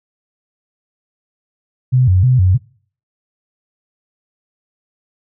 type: tone with vibrato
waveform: sine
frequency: 108.5 Hz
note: A2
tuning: 24 cents flat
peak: -8 dBFS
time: 1.92-2.58 s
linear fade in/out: 20 ms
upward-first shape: square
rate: 3.2 Hz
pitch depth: 280 cents each way
effects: noise-tail reverb RT60 0.5 s tail -25 dB re dry